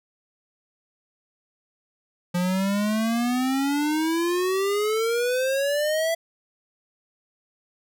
square exponential sweep, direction up, 175 to 669 Hz, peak -22 dBFS, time 2.34-6.15 s, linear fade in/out 10 ms, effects none

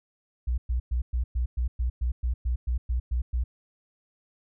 sine tone bursts, 61 Hz, B1, 21 cents flat, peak -23 dBFS, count 14, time 0.47-3.44 s, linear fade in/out 10 ms, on 110 ms, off 110 ms, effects none

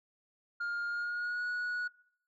sine tone with pitch glide, 1411 to 1461.6 Hz, F6 to F#6, +17 to -22 cents, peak -30 dBFS, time 0.6-1.88 s, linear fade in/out 10 ms, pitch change +61 cents, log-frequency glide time 0.88-1.45 s, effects noise-tail reverb RT60 0.6 s tail -22 dB re dry + tanh soft clip ceiling -32 dBFS

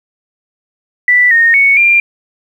sine tone with pitch steps, 1973 / 1847 / 2220 / 2387 Hz, B6 / A#6 / C#7 / D7, -2 / -16 / +2 / +28 cents, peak -5 dBFS, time 1.08-2 s, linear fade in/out 2 ms, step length 230 ms, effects 7-bit

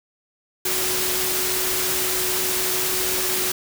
sine tone in noise, 370 Hz, F#4, in tune, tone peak -30 dBFS, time 0.65-3.52 s, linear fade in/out 5 ms, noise white, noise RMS -23 dBFS, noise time 0.65-3.52 s, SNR -10 dB, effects none

